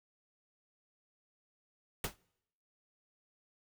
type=noise with exponential decay; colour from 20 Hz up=pink; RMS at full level=-31 dBFS; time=2.04-2.16 s; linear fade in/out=2 ms; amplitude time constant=25 ms; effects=noise-tail reverb RT60 0.8 s tail -26 dB re dry